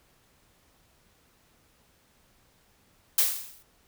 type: noise with exponential decay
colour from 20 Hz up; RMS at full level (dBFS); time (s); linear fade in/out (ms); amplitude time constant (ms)
blue; -19; 3.18-3.63; 5; 97
effects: pink hiss -64 dBFS RMS until 3.87 s